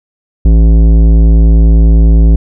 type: tone with tanh clipping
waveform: sine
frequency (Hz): 55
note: A1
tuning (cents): 0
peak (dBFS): -4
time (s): 0.45-2.36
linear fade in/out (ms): 5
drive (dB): 14
effects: none